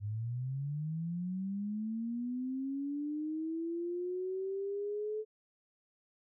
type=linear sweep; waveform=sine; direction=up; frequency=100 to 434.7 Hz; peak=-34 dBFS; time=0-5.25 s; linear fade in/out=50 ms; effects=none